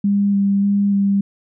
sine tone with vibrato, 200 Hz, G3, 35 cents sharp, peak -13 dBFS, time 0.04-1.21 s, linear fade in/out 5 ms, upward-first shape square, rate 1.7 Hz, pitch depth 11 cents each way, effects none

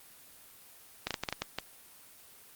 clicks, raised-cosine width 0.2 ms, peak -14 dBFS, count 8, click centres 1.07 / 1.107 / 1.142 / 1.236 / 1.288 / 1.326 / 1.42 / 1.586 s, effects white hiss -55 dBFS RMS until 2.55 s + Opus 24 kbps

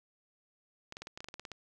clicks, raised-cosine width 0.2 ms, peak -26 dBFS, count 12, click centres 0.924 / 0.969 / 1.02 / 1.071 / 1.175 / 1.205 / 1.244 / 1.286 / 1.341 / 1.396 / 1.452 / 1.517 s, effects none

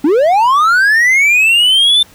triangle linear sweep, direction up, 267.4 to 3584 Hz, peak -5 dBFS, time 0.04-2.03 s, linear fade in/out 5 ms, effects pink hiss -43 dBFS RMS until 2.14 s

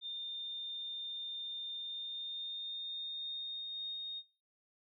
sine tone with pitch glide, 3617 to 3706 Hz, A7 to A#7, +47 to -11 cents, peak -39 dBFS, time 0.01-4.23 s, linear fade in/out 50 ms, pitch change +42 cents, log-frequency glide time 1.75-3.96 s, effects noise-tail reverb RT60 0.4 s tail -19 dB re dry

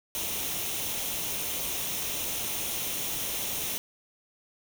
white noise with comb filter, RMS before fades -32 dBFS, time 0.15-3.78 s, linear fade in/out 0 ms, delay 0.32 ms, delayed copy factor +0.5, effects none

